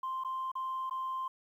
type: tone with dropouts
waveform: sine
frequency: 1046.5 Hz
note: C6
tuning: in tune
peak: -32 dBFS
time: 0.03-1.28 s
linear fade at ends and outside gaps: 5 ms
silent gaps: 0.238-0.247 / 0.517-0.553 / 0.897-0.909 s
effects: tanh soft clip ceiling -30 dBFS + 11-bit